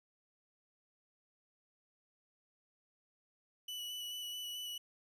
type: tone with vibrato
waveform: 40% pulse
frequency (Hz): 2960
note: F#7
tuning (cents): 0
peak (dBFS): -40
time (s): 3.68-4.78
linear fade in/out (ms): 5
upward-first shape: square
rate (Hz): 4.6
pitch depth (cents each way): 12
effects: none